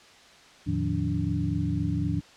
sine tone cluster, 84.6 / 112.3 / 153.4 / 177.7 / 289.2 Hz, E2 / A2 / D#3 / F3 / D4, +45 / +36 / -24 / +30 / -27 cents, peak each -31 dBFS, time 0.66-2.21 s, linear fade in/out 20 ms, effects white hiss -52 dBFS RMS until 2.36 s + low-pass 5000 Hz 12 dB/octave

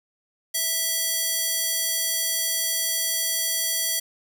square tone with high-pass filter, 656 Hz, E5, 9 cents flat, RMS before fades -25 dBFS, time 0.54-4 s, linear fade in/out 10 ms, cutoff 4700 Hz, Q 0.51, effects none

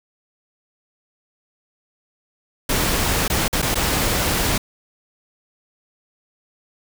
pink noise with dropouts, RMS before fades -20 dBFS, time 2.69-4.58 s, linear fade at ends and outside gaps 5 ms, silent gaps 3.28-3.299 / 3.481-3.528 / 3.619-3.625 / 3.745-3.754 s, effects none

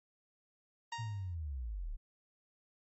sawtooth tone with exponential decay, 932.3 Hz, A#5, in tune, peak -33 dBFS, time 0.92-1.35 s, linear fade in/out 5 ms, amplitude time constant 92 ms
sine linear sweep, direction down, 116.54 to 31.21 Hz, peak -37 dBFS, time 0.98-1.97 s, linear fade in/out 20 ms
effects MP3 32 kbps

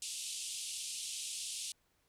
white band-pass noise, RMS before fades -42 dBFS, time 0.02-1.72 s, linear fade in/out 2 ms, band 2700 to 10000 Hz, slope 48 dB/octave, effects pink hiss -75 dBFS RMS until 2.08 s

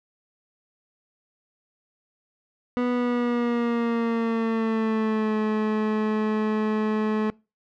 30% pulse tone with pitch glide, 245.9 to 215.3 Hz, B3 to A3, -7 to -37 cents, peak -19 dBFS, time 2.77-7.3 s, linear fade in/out 0 ms, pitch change -230 cents, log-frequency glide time 2.91-5.36 s, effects noise-tail reverb RT60 0.3 s tail -25 dB re dry + low-pass 2000 Hz 12 dB/octave

